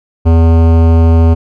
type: tone with hard clipping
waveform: sine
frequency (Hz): 82.41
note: E2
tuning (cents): 0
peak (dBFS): -6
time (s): 0.25-1.35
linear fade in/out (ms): 20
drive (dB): 17
effects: none